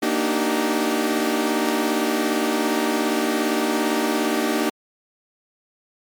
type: chord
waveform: sawtooth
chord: Eb major seventh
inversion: second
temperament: equal with one note detuned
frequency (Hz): 233.1 / 293.7 / 311.1 / 383.7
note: Bb3 / D4 / Eb4 / G4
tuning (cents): 0 / 0 / 0 / -37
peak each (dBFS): -21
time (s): 0.02-4.7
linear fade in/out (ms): 10
effects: MP3 96 kbps